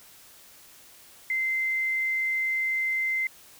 sine tone, 2076 Hz, C7, 14 cents flat, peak -24 dBFS, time 1.3-3.27 s, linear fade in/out 2 ms, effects white hiss -52 dBFS RMS until 3.59 s

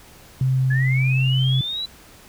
sine tone, 130.81 Hz, C3, in tune, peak -16 dBFS, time 0.41-1.61 s, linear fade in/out 2 ms
sine linear sweep, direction up, 1672 to 3991 Hz, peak -24 dBFS, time 0.7-1.86 s, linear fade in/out 10 ms
effects pink hiss -47 dBFS RMS until 2.28 s

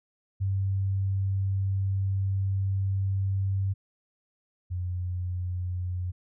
sine tone pair in turn, 97 / 89.97 Hz, G2 / F#2, -18 / -48 cents, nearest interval minor second, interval 130 cents, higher first, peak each -24 / -28 dBFS, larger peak first, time 0.4-3.74 / 4.7-6.12 s, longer first, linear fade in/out 20 ms, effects none

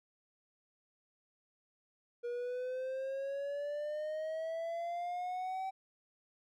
triangle exponential sweep, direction up, 476.5 to 770 Hz, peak -34 dBFS, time 2.23-5.71 s, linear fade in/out 20 ms, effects none

